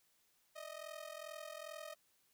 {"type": "ring-modulated tone", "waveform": "sawtooth", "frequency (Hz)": 622.3, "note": "D#5", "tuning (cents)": 0, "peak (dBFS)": -40, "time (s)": [0.55, 1.95], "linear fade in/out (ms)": 20, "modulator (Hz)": 21.2, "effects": ["white hiss -75 dBFS RMS until 2.33 s"]}